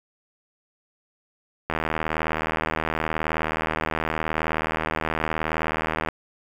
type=click train; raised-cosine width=0.5 ms; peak=-9 dBFS; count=348; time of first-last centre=1.7-6.087 s; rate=79.1 Hz; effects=7-bit